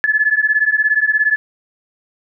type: beating tone pair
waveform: sine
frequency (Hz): 1713 / 1730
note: A6 / A6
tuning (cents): -47 / -30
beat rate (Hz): 17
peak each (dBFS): -15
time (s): 0.04-1.36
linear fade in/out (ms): 0
effects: none